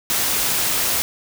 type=noise with amplitude modulation; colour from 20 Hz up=white; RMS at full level=-19 dBFS; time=0.1-1.02 s; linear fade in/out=0 ms; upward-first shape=sine; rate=229 Hz; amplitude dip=25%; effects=none